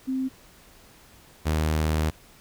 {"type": "tone pair in turn", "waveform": ["sine", "sawtooth"], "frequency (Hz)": [262.1, 77.92], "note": ["C4", "D#2"], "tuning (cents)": [3, 3], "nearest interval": "octave + major sixth", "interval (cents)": 2100, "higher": "first", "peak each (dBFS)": [-24, -18], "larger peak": "second", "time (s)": [[0.07, 0.29], [1.45, 2.11]], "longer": "second", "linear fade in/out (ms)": 20, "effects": ["pink hiss -53 dBFS RMS until 2.4 s"]}